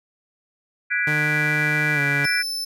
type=chord; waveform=sine; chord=G# half-diminished seventh; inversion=third; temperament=equal with one note detuned; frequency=1469.8 / 1661.2 / 1975.5 / 2349 Hz; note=F#6 / G#6 / B6 / D7; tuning=-12 / 0 / 0 / 0 cents; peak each=-25 dBFS; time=0.9-2.43 s; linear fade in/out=20 ms
type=tone with pitch glide; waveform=sawtooth; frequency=151.4 to 142.9 Hz; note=D#3 to D3; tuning=-47 to -47 cents; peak=-20 dBFS; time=1.07-2.26 s; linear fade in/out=5 ms; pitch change=-100 cents; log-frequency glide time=1.94-2 s
type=tone; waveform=40% pulse; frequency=5274 Hz; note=E8; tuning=in tune; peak=-24 dBFS; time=2.24-2.65 s; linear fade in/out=10 ms
effects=none